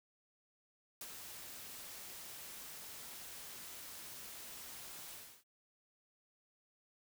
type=noise with ADSR envelope; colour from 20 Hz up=white; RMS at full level=-45 dBFS; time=1.01-5.44 s; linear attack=4 ms; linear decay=44 ms; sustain=-5 dB; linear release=310 ms; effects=none